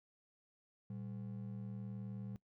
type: ring-modulated tone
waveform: triangle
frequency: 155.56 Hz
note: D#3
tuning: in tune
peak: -38 dBFS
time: 0.9-2.36 s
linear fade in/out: 0 ms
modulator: 39.6 Hz
effects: noise-tail reverb RT60 0.1 s tail -20 dB re dry